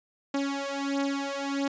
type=beating tone pair; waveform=sawtooth; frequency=277.2 / 278.7 Hz; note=C#4 / C#4; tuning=0 / +9 cents; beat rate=1.5 Hz; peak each=-27 dBFS; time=0.34-1.68 s; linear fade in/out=5 ms; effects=resampled to 16000 Hz